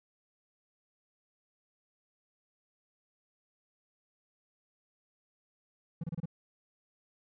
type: tone bursts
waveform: triangle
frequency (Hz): 164.81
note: E3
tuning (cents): 0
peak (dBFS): -31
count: 5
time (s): 6.01-6.257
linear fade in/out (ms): 5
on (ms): 27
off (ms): 28
effects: none